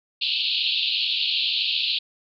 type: band-pass noise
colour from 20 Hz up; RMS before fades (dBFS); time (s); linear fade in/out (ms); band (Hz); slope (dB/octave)
white; -24; 0.21-1.99; 10; 2600 to 4400; 96
effects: none